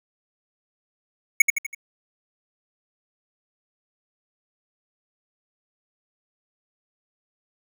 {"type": "tone with echo", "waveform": "square", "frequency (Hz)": 2217, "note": "C#7", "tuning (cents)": 0, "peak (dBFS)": -9, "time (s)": [1.4, 1.42], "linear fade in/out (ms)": 5, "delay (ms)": 82, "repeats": 4, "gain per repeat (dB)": -6, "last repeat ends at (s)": 1.748, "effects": []}